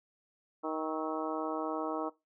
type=harmonic tone with a mistuned harmonic; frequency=157.2 Hz; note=D#3; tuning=18 cents sharp; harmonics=2 / 3 / 4 / 5 / 6 / 7 / 8; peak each=-37 / -39 / -40 / -41 / -42 / -42 / -43 dBFS; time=0.63-2.1 s; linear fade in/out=20 ms; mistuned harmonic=8; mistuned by=+55 cents; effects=noise-tail reverb RT60 0.2 s tail -18 dB re dry